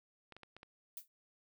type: clicks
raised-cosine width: 0.3 ms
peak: -36 dBFS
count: 5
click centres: 0.323 / 0.366 / 0.433 / 0.566 / 0.631 s
type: noise with exponential decay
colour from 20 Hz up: violet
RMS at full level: -41 dBFS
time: 0.97-1.08 s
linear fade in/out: 1 ms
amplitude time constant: 22 ms
effects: none